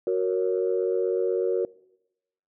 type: chord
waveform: sine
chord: F# major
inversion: none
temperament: equal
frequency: 370 / 466.2 / 554.4 Hz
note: F#4 / A#4 / C#5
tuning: 0 / 0 / 0 cents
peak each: -24 / -25 / -30 dBFS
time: 0.07-1.65 s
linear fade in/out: 2 ms
effects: noise-tail reverb RT60 0.9 s tail -23 dB re dry + tanh soft clip ceiling -13 dBFS